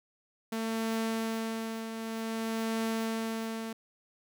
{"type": "tone with tremolo", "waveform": "sawtooth", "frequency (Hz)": 224.4, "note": "A3", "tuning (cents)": 34, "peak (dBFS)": -25, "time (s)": [0.52, 3.73], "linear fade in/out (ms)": 5, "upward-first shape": "triangle", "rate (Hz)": 0.54, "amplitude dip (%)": 60, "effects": []}